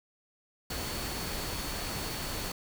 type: tone in noise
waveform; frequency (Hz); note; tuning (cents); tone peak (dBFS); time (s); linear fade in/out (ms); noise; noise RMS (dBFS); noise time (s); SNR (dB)
sine; 4435; C#8; 0; -44; 0.7-2.52; 5; pink; -36; 0.7-2.52; -11
effects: none